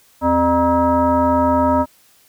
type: tone with frequency modulation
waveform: sine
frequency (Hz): 605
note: D#5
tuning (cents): -49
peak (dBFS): -12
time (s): 0.21-1.86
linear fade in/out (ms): 50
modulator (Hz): 343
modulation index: 1.5
effects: white hiss -53 dBFS RMS until 2.28 s